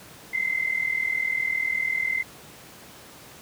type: tone pair together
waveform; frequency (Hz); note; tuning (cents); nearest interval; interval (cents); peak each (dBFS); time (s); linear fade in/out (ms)
sine; 2053 / 2093; C7 / C7; -33 / 0; unison; 33; -26; 0.33-2.23; 10
effects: pink hiss -46 dBFS RMS until 3.41 s + high-pass 100 Hz 12 dB/octave